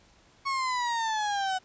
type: exponential sweep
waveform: 35% pulse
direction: down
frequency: 1108.7 to 742 Hz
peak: -25 dBFS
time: 0.45-1.59 s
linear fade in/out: 20 ms
effects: pink hiss -60 dBFS RMS until 1.64 s + resampled to 16000 Hz